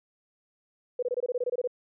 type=tone bursts; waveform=sine; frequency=493.9 Hz; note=B4; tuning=in tune; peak=-25 dBFS; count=12; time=0.99-1.675 s; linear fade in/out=5 ms; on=36 ms; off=23 ms; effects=none